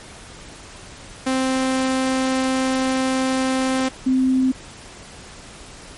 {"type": "tone pair in turn", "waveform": ["sawtooth", "sine"], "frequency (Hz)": [261.6, 259.8], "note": ["C4", "C4"], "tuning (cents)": [0, -12], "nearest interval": "unison", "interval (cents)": 12, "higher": "first", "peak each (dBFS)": -14, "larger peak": "neither", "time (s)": [[1.26, 3.89], [4.06, 4.52]], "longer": "first", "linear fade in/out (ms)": 10, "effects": ["pink hiss -40 dBFS RMS until 5.97 s", "MP3 48 kbps"]}